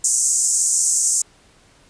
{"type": "band-pass noise", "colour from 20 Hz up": "white", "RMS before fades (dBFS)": -18, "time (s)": [0.04, 1.22], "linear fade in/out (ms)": 5, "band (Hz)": [6400, 8700], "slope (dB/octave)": 48, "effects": ["pink hiss -53 dBFS RMS until 1.89 s", "resampled to 22050 Hz"]}